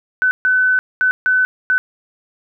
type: tone bursts at uneven times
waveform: sine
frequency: 1509 Hz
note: F#6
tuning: 34 cents sharp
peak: -11 dBFS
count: 5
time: 0.22-0.31 / 0.45-0.79 / 1.01-1.11 / 1.26-1.45 / 1.7-1.78 s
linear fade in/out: 0 ms
effects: none